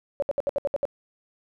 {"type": "tone bursts", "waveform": "sine", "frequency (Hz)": 564, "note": "C#5", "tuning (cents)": 30, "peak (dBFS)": -21, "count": 8, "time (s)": [0.2, 0.853], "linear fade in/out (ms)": 0, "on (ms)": 23, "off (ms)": 67, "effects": []}